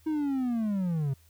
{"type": "linear sweep", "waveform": "triangle", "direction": "down", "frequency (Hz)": [318.4, 130.81], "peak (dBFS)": -24, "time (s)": [0.06, 1.14], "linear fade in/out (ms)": 10, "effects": ["added 81 Hz sine -58 dBFS peak until 1.29 s", "white hiss -64 dBFS RMS until 1.29 s"]}